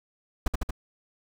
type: noise with echo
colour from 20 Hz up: brown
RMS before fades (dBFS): -21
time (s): 0.46-0.48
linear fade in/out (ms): 5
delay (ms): 76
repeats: 3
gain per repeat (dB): -2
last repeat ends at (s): 0.708
effects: none